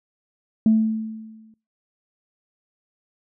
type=tone with exponential decay; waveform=sine; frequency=220 Hz; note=A3; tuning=in tune; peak=-10 dBFS; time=0.66-1.54 s; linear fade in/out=2 ms; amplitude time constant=190 ms; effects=noise-tail reverb RT60 0.3 s tail -25 dB re dry + tanh soft clip ceiling -8 dBFS